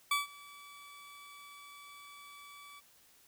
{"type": "tone with ADSR envelope", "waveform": "20% pulse", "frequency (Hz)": 1149, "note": "D6", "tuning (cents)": -38, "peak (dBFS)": -22, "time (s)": [0.11, 2.81], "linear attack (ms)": 5, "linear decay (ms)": 150, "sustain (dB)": -24, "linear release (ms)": 27, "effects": ["white hiss -64 dBFS RMS until 3.27 s"]}